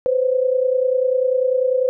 sine tone pair together, 507 / 537.1 Hz, B4 / C5, +45 / +45 cents, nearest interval minor second, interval 100 cents, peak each -16 / -21 dBFS, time 0.06-1.89 s, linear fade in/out 0 ms, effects none

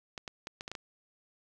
clicks, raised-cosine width 0.2 ms, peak -22 dBFS, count 7, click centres 0.178 / 0.278 / 0.471 / 0.609 / 0.679 / 0.716 / 0.752 s, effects none

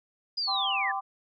sine linear sweep, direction down, 4978 to 1661.2 Hz, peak -27 dBFS, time 0.37-0.92 s, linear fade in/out 10 ms
sine chord, G suspended fourth, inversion none, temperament equal with one note detuned, 784 / 1020.8 / 1174.7 Hz, G5 / C6 / D6, 0 / -43 / 0 cents, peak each -31 / -35 / -34 dBFS, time 0.47-1.01 s, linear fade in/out 20 ms
effects none

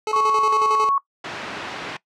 25% pulse tone with tremolo, 431.4 Hz, A4, 34 cents flat, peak -18 dBFS, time 0.07-0.89 s, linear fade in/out 2 ms, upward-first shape square, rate 11 Hz, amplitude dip 60%
sine tone, 1108.7 Hz, C#6, in tune, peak -16 dBFS, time 0.13-0.98 s, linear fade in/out 2 ms
white band-pass noise, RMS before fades -32 dBFS, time 1.24-1.97 s, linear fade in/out 5 ms, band 130 to 2200 Hz, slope 12 dB/octave
effects noise-tail reverb RT60 0.1 s tail -20 dB re dry + low-pass 7000 Hz 12 dB/octave

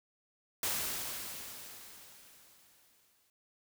white noise with exponential decay, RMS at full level -33 dBFS, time 0.63-3.3 s, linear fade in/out 2 ms, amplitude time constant 580 ms, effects none

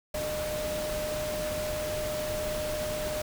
sine tone in noise, 609 Hz, D#5, 37 cents flat, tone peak -31 dBFS, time 0.14-3.22 s, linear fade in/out 5 ms, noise pink, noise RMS -36 dBFS, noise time 0.14-3.22 s, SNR +2 dB, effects none

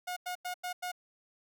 sawtooth tone bursts, 721 Hz, F#5, 45 cents flat, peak -31 dBFS, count 5, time 0.07-0.918 s, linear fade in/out 10 ms, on 96 ms, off 92 ms, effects none

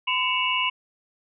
sine tone cluster, 1017 / 2235 / 2687 / 2883 Hz, C6 / C#7 / E7 / F#7, -50 / +14 / +33 / -46 cents, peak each -26 / -29 / -27 / -26 dBFS, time 0.07-0.7 s, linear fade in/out 10 ms, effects none

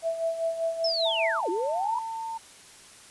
sine tone with tremolo, 659.3 Hz, E5, in tune, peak -23 dBFS, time 0.02-1.41 s, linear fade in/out 50 ms, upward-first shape sine, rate 5.1 Hz, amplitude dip 65%
sine linear two-way sweep, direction down then up, 5420 to 323.7 to 997 Hz, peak -26 dBFS, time 0.84-1.99 s, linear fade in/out 5 ms, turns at 1.49 s
sine tone with pitch glide, 895 to 900.7 Hz, A5 to A5, +29 to +40 cents, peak -31 dBFS, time 1.05-2.38 s, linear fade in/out 10 ms, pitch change +11 cents, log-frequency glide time 2-2.06 s
effects white hiss -50 dBFS RMS until 3.1 s + resampled to 24000 Hz

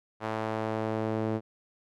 sawtooth tone with band-pass filter sweep, 110 Hz, A2, in tune, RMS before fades -31 dBFS, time 0.2-1.41 s, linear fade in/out 50 ms, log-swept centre 930 to 380 Hz, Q 0.95, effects none

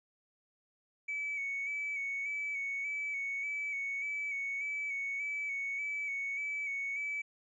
triangle tone with vibrato, 2260 Hz, C#7, 33 cents sharp, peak -31 dBFS, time 1.08-7.22 s, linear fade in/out 10 ms, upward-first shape square, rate 1.7 Hz, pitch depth 30 cents each way, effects tanh soft clip ceiling -31 dBFS + resampled to 22050 Hz

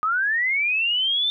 sine linear sweep, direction up, 1227 to 3585 Hz, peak -19 dBFS, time 0.03-1.3 s, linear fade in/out 0 ms, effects none

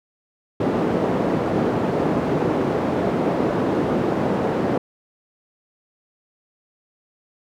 white band-pass noise, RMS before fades -21 dBFS, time 0.6-4.78 s, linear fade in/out 5 ms, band 160 to 450 Hz, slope 12 dB/octave, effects none

